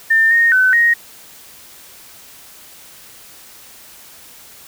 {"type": "tone with pitch steps", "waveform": "sine", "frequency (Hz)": [1800, 1852, 1515, 1872], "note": ["A6", "A#6", "F#6", "A#6"], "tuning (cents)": [39, -12, 40, 7], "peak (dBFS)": -9, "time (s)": [0.1, 0.94], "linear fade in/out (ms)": 10, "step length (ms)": 210, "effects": ["white hiss -41 dBFS RMS until 4.67 s"]}